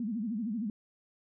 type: tone with vibrato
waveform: sine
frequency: 221.2 Hz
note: A3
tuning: 9 cents sharp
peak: -31 dBFS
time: 0-0.7 s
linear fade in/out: 2 ms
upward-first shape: sine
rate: 13 Hz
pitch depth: 180 cents each way
effects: none